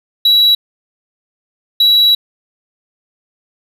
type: tone bursts at uneven times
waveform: triangle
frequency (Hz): 3907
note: B7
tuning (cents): -19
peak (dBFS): -5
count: 2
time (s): 0.25-0.55 / 1.8-2.15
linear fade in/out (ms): 5
effects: none